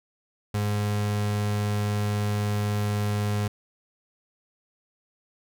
35% pulse tone, 103.83 Hz, G#2, in tune, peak -22 dBFS, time 0.54-3.48 s, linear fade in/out 5 ms, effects none

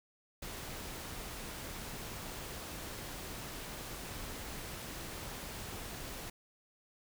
pink noise, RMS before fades -44 dBFS, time 0.42-6.3 s, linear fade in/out 5 ms, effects none

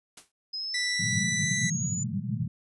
white noise with exponential decay, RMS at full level -41 dBFS, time 0.17-0.32 s, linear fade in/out 5 ms, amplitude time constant 31 ms
sine exponential sweep, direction up, 5050 to 7040 Hz, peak -31 dBFS, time 0.53-2.04 s, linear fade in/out 10 ms
sawtooth tone, 1975.5 Hz, B6, in tune, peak -24 dBFS, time 0.74-1.7 s, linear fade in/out 5 ms
white band-pass noise, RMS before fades -31 dBFS, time 0.99-2.48 s, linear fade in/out 5 ms, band 100 to 210 Hz, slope 96 dB/octave
effects resampled to 24000 Hz

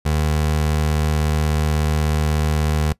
25% pulse tone, 76.4 Hz, D#2, 31 cents flat, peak -13 dBFS, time 0.05-2.93 s, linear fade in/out 10 ms, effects noise-tail reverb RT60 0.1 s tail -20 dB re dry + resampled to 32000 Hz

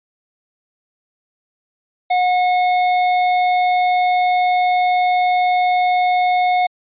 sine tone with tanh clipping, 726 Hz, F#5, 33 cents flat, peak -15 dBFS, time 2.1-6.67 s, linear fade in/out 10 ms, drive 15 dB, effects resampled to 8000 Hz

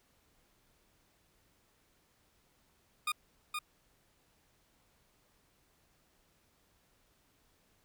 20% pulse tone with echo, 1224 Hz, D#6, 29 cents flat, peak -26 dBFS, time 3.07-3.12 s, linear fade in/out 5 ms, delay 470 ms, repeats 1, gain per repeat -4 dB, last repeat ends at 3.59 s, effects pink hiss -71 dBFS RMS until 7.84 s

